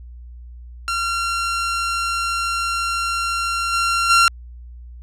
sawtooth tone with level steps, 1373 Hz, F6, 30 cents flat, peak -16 / -13 / -7 dBFS, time 0.88-4.28 s, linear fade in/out 0 ms, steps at 3.72 / 4.09 s, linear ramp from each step 20 ms, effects added 60 Hz sine -35 dBFS peak until 5.02 s + low-pass 9000 Hz 12 dB/octave

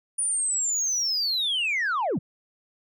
sine linear sweep, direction down, 9580 to 111.3 Hz, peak -21 dBFS, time 0.18-2.19 s, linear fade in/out 10 ms, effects tanh soft clip ceiling -21 dBFS

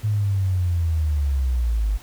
sine linear sweep, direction down, 107.7 to 49 Hz, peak -18 dBFS, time 0.03-1.98 s, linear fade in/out 20 ms, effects pink hiss -46 dBFS RMS until 2.02 s

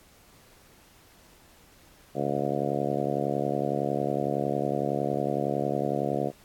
harmonic tone, 70.9 Hz, C#2, 40 cents sharp, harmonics 2 / 3 / 4 / 5 / 6 / 7 / 8 / 9 / 10, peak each -34 / -34 / -34 / -34 / -34 / -34 / -34 / -34 / -34 dBFS, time 2.14-6.32 s, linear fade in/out 50 ms, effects pink hiss -57 dBFS RMS until 6.44 s + AAC 64 kbps

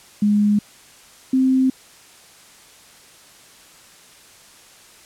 sine tone pair in turn, 207.3 / 261.2 Hz, G#3 / C4, -3 / -3 cents, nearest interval major third, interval 400 cents, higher second, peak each -13 dBFS, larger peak neither, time 0.22-0.59 / 1.33-1.7 s, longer neither, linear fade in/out 5 ms, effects white hiss -47 dBFS RMS until 5.05 s + low-pass 10000 Hz 12 dB/octave

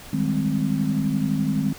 sine chord, Ab major seventh, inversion second, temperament equal, 155.56 / 196 / 207.7 / 261.6 Hz, Eb3 / G3 / Ab3 / C4, 0 / 0 / 0 / 0 cents, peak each -25 / -27 / -25 / -25 dBFS, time 0.13-1.73 s, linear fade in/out 5 ms, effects pink hiss -42 dBFS RMS until 1.78 s

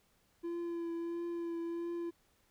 triangle tone with vibrato, 339.3 Hz, F4, 50 cents flat, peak -34 dBFS, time 0.43-2.11 s, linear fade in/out 20 ms, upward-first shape triangle, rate 1.5 Hz, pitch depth 22 cents each way, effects pink hiss -72 dBFS RMS until 2.5 s

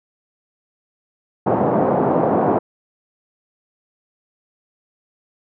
white band-pass noise, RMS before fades -17 dBFS, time 1.46-2.59 s, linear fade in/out 10 ms, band 130 to 790 Hz, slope 24 dB/octave, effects none

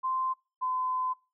sine tone pair in turn, 1040 / 1021 Hz, C6 / C6, -11 / -43 cents, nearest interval unison, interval 32 cents, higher first, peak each -27 dBFS, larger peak neither, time 0.03-0.34 / 0.61-1.14 s, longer second, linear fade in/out 20 ms, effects noise-tail reverb RT60 0.3 s tail -24 dB re dry

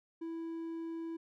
triangle tone, 329.6 Hz, E4, in tune, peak -36 dBFS, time 0.21-1.17 s, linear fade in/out 10 ms, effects none

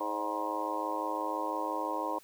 harmonic tone with a mistuned harmonic, 105.9 Hz, G#2, 34 cents sharp, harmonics 3 / 4 / 5 / 6 / 7 / 8 / 9 / 10, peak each -39 / -44 / -39 / -42 / -42 / -43 / -35 / -39 dBFS, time 0-2.19 s, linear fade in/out 10 ms, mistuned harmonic 6, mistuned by -60 cents, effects white hiss -59 dBFS RMS until 2.23 s

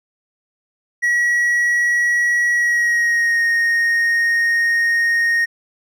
triangle tone with pitch glide, 1921 to 1858.8 Hz, B6 to A#6, -48 to -5 cents, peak -12 dBFS, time 1.02-5.46 s, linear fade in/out 20 ms, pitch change -57 cents, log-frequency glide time 2.53-3.43 s, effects none

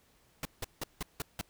pink noise bursts, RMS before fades -36 dBFS, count 6, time 0.43-1.412 s, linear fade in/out 2 ms, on 22 ms, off 170 ms, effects pink hiss -67 dBFS RMS until 1.49 s

